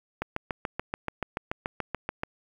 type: click train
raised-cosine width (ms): 0.5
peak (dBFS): -14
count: 15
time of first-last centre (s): 0.22-2.234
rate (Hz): 6.95
effects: 8-bit